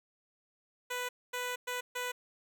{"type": "tone bursts at uneven times", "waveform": "10% pulse", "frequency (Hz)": 495.3, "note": "B4", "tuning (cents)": 5, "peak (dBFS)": -26, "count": 4, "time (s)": [[0.9, 1.09], [1.33, 1.56], [1.67, 1.81], [1.95, 2.12]], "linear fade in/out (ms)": 10, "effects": []}